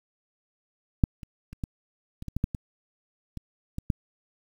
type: clicks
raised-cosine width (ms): 5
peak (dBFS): -6 / -28 / -29 / -18 / -25 / -22 / -15 / -11 / -19 / -23 / -19 / -11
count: 12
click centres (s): 1.038 / 1.232 / 1.53 / 1.638 / 2.224 / 2.283 / 2.366 / 2.441 / 2.548 / 3.373 / 3.784 / 3.902
effects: 8-bit